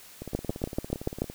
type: two click trains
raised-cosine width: 2 ms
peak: -23 / -13 dBFS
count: 20 / 7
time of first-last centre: 0.22-1.3 / 0.35-1.22 s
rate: 17.6 / 6.9 Hz
effects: white hiss -50 dBFS RMS until 1.34 s